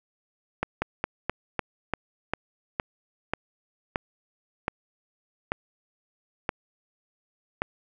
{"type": "slowing click train", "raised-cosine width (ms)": 0.5, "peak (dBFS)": -10, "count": 14, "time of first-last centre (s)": [0.63, 7.619], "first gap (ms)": 190, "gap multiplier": 1.16, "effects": []}